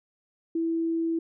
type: tone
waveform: sine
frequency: 329.6 Hz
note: E4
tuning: in tune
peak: -24 dBFS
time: 0.55-1.19 s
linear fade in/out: 5 ms
effects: none